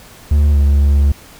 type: tone with pitch glide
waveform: triangle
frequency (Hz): 73.42 to 70.92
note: D2 to C#2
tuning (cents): 0 to +40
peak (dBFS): -6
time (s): 0.31-1.12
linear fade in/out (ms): 5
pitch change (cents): -60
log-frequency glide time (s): 0.52-0.57
effects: pink hiss -40 dBFS RMS until 1.39 s